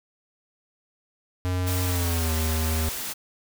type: tone with pitch glide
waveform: square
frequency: 91 to 79.68 Hz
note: F#2 to D#2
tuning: -28 to +42 cents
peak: -24 dBFS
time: 1.45-2.89 s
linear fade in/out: 0 ms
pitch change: -230 cents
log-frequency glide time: 1.86-2.33 s
type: noise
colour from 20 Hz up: white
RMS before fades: -32 dBFS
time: 1.66-3.14 s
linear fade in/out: 20 ms
effects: none